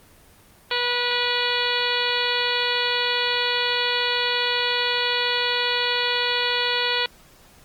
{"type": "harmonic tone", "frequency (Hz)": 487.2, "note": "B4", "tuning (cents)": -24, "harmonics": [1, 2, 3, 4, 5, 6, 7, 8, 9], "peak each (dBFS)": [-29, -29, -29, -29, -29, -29, -29, -29, -29], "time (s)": [0.71, 7.06], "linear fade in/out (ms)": 2, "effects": ["pink hiss -52 dBFS RMS until 7.64 s", "Opus 24 kbps"]}